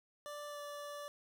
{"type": "tone with pitch glide", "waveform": "25% pulse", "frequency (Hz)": [587.3, 581.2], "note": ["D5", "D5"], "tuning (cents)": [0, -18], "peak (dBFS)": -40, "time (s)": [0.26, 1.08], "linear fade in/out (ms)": 0, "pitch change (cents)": -18, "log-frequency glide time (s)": [0.48, 0.6], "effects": []}